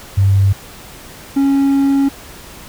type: tone pair in turn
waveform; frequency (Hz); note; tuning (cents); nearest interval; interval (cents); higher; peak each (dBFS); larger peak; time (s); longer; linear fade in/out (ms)
sine / triangle; 98 / 275.9; G2 / C#4; 0 / -8; octave + tritone; 1792; second; -8 / -8; neither; 0.17-0.53 / 1.36-2.09; second; 10
effects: pink hiss -36 dBFS RMS until 2.68 s